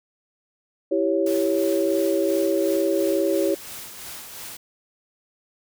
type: chord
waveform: sine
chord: C# diminished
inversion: first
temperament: equal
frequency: 329.6 / 392 / 554.4 Hz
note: E4 / G4 / C#5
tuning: 0 / 0 / 0 cents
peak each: -23 dBFS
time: 0.91-3.55 s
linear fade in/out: 10 ms
type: noise with tremolo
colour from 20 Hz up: white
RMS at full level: -36 dBFS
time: 1.26-4.57 s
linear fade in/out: 5 ms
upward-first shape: sine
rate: 2.9 Hz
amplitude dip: 40%
effects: none